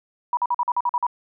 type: tone bursts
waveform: sine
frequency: 970 Hz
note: B5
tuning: 31 cents flat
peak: -18 dBFS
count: 9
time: 0.33-1.067 s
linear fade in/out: 2 ms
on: 41 ms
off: 46 ms
effects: none